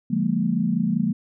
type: chord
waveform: sine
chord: Bb dominant seventh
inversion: first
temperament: equal with one note detuned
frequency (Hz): 146.83 / 177.77 / 207.7 / 233.1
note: D3 / F3 / Ab3 / Bb3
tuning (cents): 0 / +31 / 0 / 0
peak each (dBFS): -30 / -24 / -24 / -24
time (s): 0.1-1.13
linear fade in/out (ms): 10
effects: none